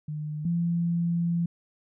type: tone pair in turn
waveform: sine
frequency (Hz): 151.4 / 170.38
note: D#3 / F3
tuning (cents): -47 / -42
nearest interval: major second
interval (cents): 205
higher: second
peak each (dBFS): -30 / -23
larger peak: second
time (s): 0.08-0.45 / 0.45-1.46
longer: second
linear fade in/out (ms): 5
effects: none